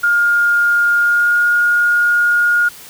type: tone with pitch glide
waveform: sine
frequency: 1415 to 1428.1 Hz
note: F6 to F6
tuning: +22 to +38 cents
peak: -10 dBFS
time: 0.03-2.69 s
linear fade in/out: 10 ms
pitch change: +16 cents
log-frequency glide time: 0.98-1.41 s
effects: white hiss -37 dBFS RMS until 2.89 s